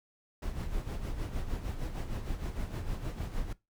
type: noise with tremolo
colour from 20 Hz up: brown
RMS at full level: -33 dBFS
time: 0.42-3.53 s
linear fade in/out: 5 ms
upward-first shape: sine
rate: 6.5 Hz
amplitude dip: 60%
effects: noise-tail reverb RT60 0.2 s tail -20 dB re dry